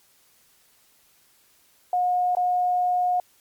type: tone with dropouts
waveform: sine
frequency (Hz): 721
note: F#5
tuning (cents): -45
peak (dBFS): -19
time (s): 1.93-3.2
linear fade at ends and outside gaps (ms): 2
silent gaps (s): 2.351-2.369
effects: white hiss -60 dBFS RMS until 3.4 s + MP3 96 kbps